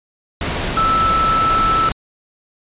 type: tone in noise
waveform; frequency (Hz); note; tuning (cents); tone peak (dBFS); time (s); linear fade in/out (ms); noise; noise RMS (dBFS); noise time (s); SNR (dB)
sine; 1318.5; E6; 0; -13; 0.77-1.89; 2; pink; -21; 0.41-1.92; +5
effects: resampled to 8000 Hz